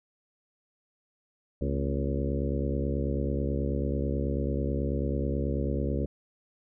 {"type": "harmonic tone with a mistuned harmonic", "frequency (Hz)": 69.2, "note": "C#2", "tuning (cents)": -2, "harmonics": [1, 2, 3, 4, 5, 6, 7, 8], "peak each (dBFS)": [-30, -33, -35, -36, -37, -38, -38, -39], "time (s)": [1.61, 6.06], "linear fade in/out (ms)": 5, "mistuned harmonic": 3, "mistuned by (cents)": 91, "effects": []}